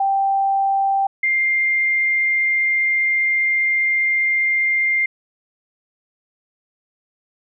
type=tone pair in turn; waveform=sine; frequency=784 / 2105 Hz; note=G5 / C7; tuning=0 / +10 cents; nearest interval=octave + perfect fourth; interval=1710 cents; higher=second; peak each=-15 dBFS; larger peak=neither; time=0-1.07 / 1.23-5.06 s; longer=second; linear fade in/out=5 ms; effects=none